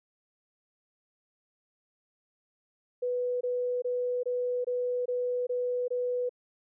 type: tone bursts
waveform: sine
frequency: 493.9 Hz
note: B4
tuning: in tune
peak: -27 dBFS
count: 8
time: 3.02-6.294 s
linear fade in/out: 10 ms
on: 390 ms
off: 22 ms
effects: none